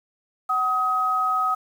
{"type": "tone pair together", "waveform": "sine", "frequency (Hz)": [751.6, 1264], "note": ["F#5", "D#6"], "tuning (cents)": [27, 27], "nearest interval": "major sixth", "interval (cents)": 900, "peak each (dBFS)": [-27, -20], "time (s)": [0.49, 1.55], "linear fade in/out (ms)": 10, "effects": ["8-bit"]}